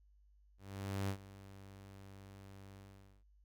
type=tone with ADSR envelope; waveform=sawtooth; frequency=98 Hz; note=G2; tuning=in tune; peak=-31 dBFS; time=0.58-3.24 s; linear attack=510 ms; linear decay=79 ms; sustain=-18 dB; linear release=470 ms; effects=added 50 Hz sine -64 dBFS peak until 3.44 s